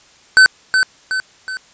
square tone with echo, 1523 Hz, F#6, 50 cents sharp, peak -5 dBFS, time 0.37-0.46 s, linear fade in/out 0 ms, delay 370 ms, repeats 3, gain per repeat -6 dB, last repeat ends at 1.57 s, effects white hiss -48 dBFS RMS until 1.73 s + resampled to 16000 Hz

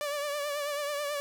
sawtooth tone with vibrato, 581 Hz, D5, 19 cents flat, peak -27 dBFS, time 0.01-1.2 s, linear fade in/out 0 ms, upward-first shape triangle, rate 9.2 Hz, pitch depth 57 cents each way, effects none

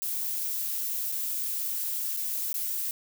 violet noise with dropouts, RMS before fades -31 dBFS, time 0.02-2.91 s, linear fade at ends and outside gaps 0 ms, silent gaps 1.117-1.122 / 2.165-2.172 / 2.528-2.542 s, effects none

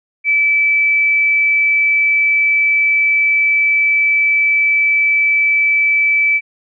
sine tone, 2310 Hz, D7, 29 cents flat, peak -10 dBFS, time 0.24-6.41 s, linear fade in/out 50 ms, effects none

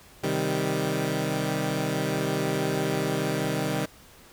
15% pulse chord, C minor, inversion none, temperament equal, 130.81 / 155.56 / 196 Hz, C3 / Eb3 / G3, 0 / 0 / 0 cents, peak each -24 / -22 / -24 dBFS, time 0.23-3.86 s, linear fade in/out 10 ms, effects pink hiss -52 dBFS RMS until 4.32 s

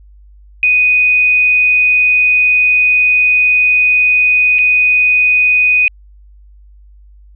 sine tone with dropouts, 2489 Hz, D#7, in tune, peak -7 dBFS, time 0.63-5.88 s, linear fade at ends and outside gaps 1 ms, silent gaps 4.585-4.589 s, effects added 50 Hz sine -38 dBFS peak until 7.35 s

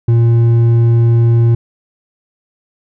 sine tone with hard clipping, 116.54 Hz, A#2, in tune, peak -8 dBFS, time 0.08-1.55 s, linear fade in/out 5 ms, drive 5 dB, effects none

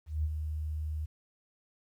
sine tone with ADSR envelope, 77 Hz, D#2, 17 cents flat, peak -26 dBFS, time 0.06-1.06 s, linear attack 180 ms, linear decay 43 ms, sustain -6 dB, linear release 12 ms, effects 11-bit

